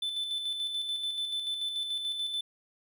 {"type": "tone with tremolo", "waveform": "triangle", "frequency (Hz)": 3518, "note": "A7", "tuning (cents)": -1, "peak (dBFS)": -28, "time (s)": [0.02, 2.41], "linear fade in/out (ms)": 5, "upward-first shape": "square", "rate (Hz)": 6.9, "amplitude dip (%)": 40, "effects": []}